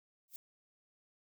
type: noise with exponential growth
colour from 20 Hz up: violet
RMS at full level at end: -42 dBFS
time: 0.28-0.36 s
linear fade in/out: 1 ms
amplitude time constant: 17 ms
effects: none